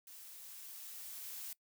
blue noise with level ramp, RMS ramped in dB -54 to -45 dBFS, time 0.07-1.53 s, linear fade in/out 2 ms, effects noise-tail reverb RT60 0.1 s tail -22 dB re dry

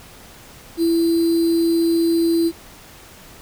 sine tone with sample-and-hold, 333.2 Hz, E4, 19 cents sharp, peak -14 dBFS, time 0.77-2.52 s, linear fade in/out 50 ms, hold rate 4410 Hz, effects pink hiss -43 dBFS RMS until 3.41 s

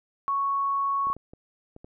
sine tone, 1108.7 Hz, C#6, in tune, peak -23 dBFS, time 0.28-1.13 s, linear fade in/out 0 ms
clicks, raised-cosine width 2 ms, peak -31 dBFS, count 6, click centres 1.07 / 1.101 / 1.166 / 1.335 / 1.764 / 1.845 s
effects none

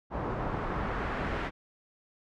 pink noise with low-pass filter sweep, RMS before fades -33 dBFS, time 0.1-1.51 s, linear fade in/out 50 ms, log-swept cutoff 970 to 1900 Hz, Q 1.3, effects none

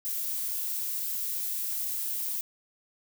violet noise, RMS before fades -32 dBFS, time 0.05-2.41 s, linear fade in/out 0 ms, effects none

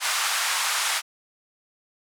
pink band-pass noise, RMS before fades -25 dBFS, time 0-1.02 s, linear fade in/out 50 ms, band 930 to 11000 Hz, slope 24 dB/octave, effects none

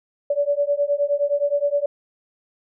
sine beating tone pair, 570 / 579.6 Hz, C#5 / D5, +48 / -23 cents, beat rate 9.6 Hz, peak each -21 dBFS, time 0.3-1.86 s, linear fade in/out 5 ms, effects none

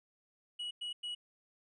triangle tone bursts, 2919 Hz, F#7, 24 cents flat, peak -36 dBFS, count 3, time 0.59-1.15 s, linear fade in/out 10 ms, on 120 ms, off 100 ms, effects resampled to 24000 Hz

